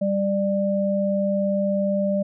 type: tone pair together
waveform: sine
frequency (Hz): 197 / 594.1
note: G3 / D5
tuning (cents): +9 / +20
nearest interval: octave + perfect fifth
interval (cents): 1911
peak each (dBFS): -22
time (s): 0.01-2.23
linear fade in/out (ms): 10
effects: none